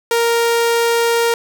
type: tone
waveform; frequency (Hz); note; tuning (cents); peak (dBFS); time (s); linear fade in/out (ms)
sawtooth; 466.2; A#4; 0; -9; 0.11-1.34; 2
effects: none